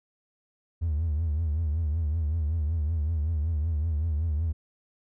triangle tone with vibrato, 78.7 Hz, D#2, 20 cents sharp, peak -21 dBFS, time 0.81-4.53 s, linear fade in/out 20 ms, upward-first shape triangle, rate 5.3 Hz, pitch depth 150 cents each way, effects tanh soft clip ceiling -20 dBFS

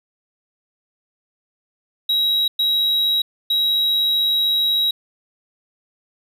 triangle tone bursts at uneven times, 3849 Hz, B7, 45 cents flat, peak -14 dBFS, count 3, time 2.09-2.48 / 2.59-3.22 / 3.5-4.91 s, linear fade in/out 5 ms, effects none

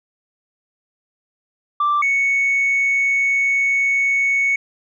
sine tone pair in turn, 1174.7 / 2218 Hz, D6 / C#7, 0 / 0 cents, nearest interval major seventh, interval 1100 cents, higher second, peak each -13 dBFS, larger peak neither, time 1.8-2.02 / 2.02-4.56 s, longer second, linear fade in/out 5 ms, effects tanh soft clip ceiling -12 dBFS

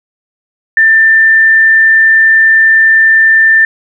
sine tone, 1785 Hz, A6, 24 cents sharp, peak -3 dBFS, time 0.77-3.65 s, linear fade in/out 2 ms, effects none

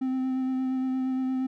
triangle tone with vibrato, 260 Hz, C4, 11 cents flat, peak -23 dBFS, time 0.01-1.47 s, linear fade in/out 10 ms, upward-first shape sine, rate 8.6 Hz, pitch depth 14 cents each way, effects none

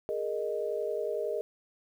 sine chord, Ab suspended second, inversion none, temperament equal with one note detuned, 415.3 / 466.2 / 618 Hz, Ab4 / Bb4 / Eb5, 0 / 0 / -12 cents, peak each -34 dBFS, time 0.09-1.41 s, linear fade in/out 0 ms, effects 10-bit

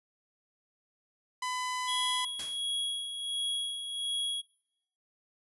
sawtooth tone, 1005 Hz, B5, 30 cents sharp, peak -28 dBFS, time 1.42-2.25 s, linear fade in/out 5 ms
square tone with tremolo, 3322 Hz, G#7, in tune, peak -30 dBFS, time 1.87-4.42 s, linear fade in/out 20 ms, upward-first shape sine, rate 1.4 Hz, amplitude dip 55%
white noise with exponential decay, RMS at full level -37 dBFS, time 2.39-2.71 s, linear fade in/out 5 ms, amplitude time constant 68 ms
effects noise-tail reverb RT60 0.9 s tail -26 dB re dry + resampled to 24000 Hz

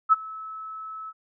sine tone with ADSR envelope, 1300 Hz, E6, 24 cents flat, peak -11 dBFS, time 0.09-1.13 s, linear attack 34 ms, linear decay 24 ms, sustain -23 dB, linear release 42 ms, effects none

